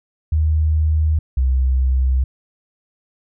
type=tone pair in turn; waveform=sine; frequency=77.78 / 64.84 Hz; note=D#2 / C2; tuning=0 / -15 cents; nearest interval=minor third; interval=315 cents; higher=first; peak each=-13 dBFS; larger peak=neither; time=0.32-1.19 / 1.37-2.24 s; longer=neither; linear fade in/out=5 ms; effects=none